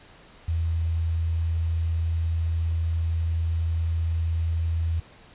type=tone with quantisation; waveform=sine; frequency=82.41 Hz; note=E2; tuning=in tune; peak=-22 dBFS; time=0.48-5 s; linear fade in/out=5 ms; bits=8; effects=pink hiss -51 dBFS RMS until 5.34 s + resampled to 8000 Hz

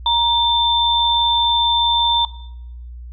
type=tone pair together; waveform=sine; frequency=942 / 3557 Hz; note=A#5 / A7; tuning=+18 / +18 cents; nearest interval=octave + major seventh; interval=2300 cents; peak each=-16 dBFS; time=0.06-2.25 s; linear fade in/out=2 ms; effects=noise-tail reverb RT60 0.8 s tail -18 dB re dry + added 60 Hz sine -31 dBFS peak until 3.12 s

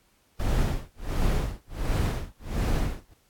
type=noise with tremolo; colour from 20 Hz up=brown; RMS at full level=-23 dBFS; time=0.39-3.14 s; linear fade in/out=10 ms; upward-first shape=sine; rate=1.4 Hz; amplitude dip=100%; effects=pink hiss -65 dBFS RMS until 3.29 s + AAC 64 kbps

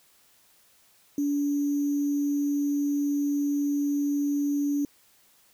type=tone with sample-and-hold; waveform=sine; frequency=287.3 Hz; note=D4; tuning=38 cents flat; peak=-23 dBFS; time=1.18-4.85 s; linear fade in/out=2 ms; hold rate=6300 Hz; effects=white hiss -61 dBFS RMS until 5.53 s

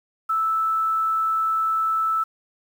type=tone with quantisation; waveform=sine; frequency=1315 Hz; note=E6; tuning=5 cents flat; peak=-19 dBFS; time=0.29-2.24 s; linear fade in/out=10 ms; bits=8; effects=none

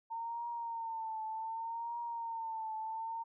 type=tone with vibrato; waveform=sine; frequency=909 Hz; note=A#5; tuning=44 cents flat; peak=-37 dBFS; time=0.1-3.24 s; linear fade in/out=20 ms; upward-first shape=triangle; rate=0.66 Hz; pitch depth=70 cents each way; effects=none

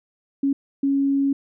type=tone bursts at uneven times; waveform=sine; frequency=276.6 Hz; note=C#4; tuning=4 cents flat; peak=-17 dBFS; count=2; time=0.43-0.53 / 0.83-1.33 s; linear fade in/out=5 ms; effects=none

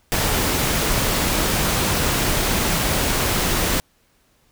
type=noise; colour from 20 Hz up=pink; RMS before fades=-20 dBFS; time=0.12-3.8 s; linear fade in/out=0 ms; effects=pink hiss -61 dBFS RMS until 4.51 s

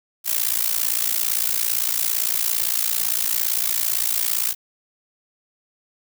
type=noise with amplitude modulation; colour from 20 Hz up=blue; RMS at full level=-18 dBFS; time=0.24-4.55 s; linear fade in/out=50 ms; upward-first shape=sine; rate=57.7 Hz; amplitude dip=90%; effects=none

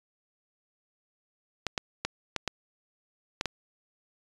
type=clicks; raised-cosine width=0.2 ms; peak=-11 dBFS; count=7; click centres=1.667 / 1.778 / 2.05 / 2.363 / 2.477 / 3.411 / 3.457 s; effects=resampled to 22050 Hz

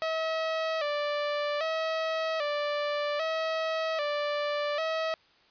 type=tone with vibrato; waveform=sawtooth; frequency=614 Hz; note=D#5; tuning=23 cents flat; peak=-24 dBFS; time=0.02-5.14 s; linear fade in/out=0 ms; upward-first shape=square; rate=0.63 Hz; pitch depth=79 cents each way; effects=white hiss -62 dBFS RMS until 5.5 s + resampled to 11025 Hz

